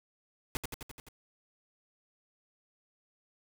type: noise with echo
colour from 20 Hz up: pink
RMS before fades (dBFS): -34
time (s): 0.55-0.57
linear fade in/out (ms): 0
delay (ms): 86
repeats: 6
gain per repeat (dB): -3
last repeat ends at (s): 1.086
effects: none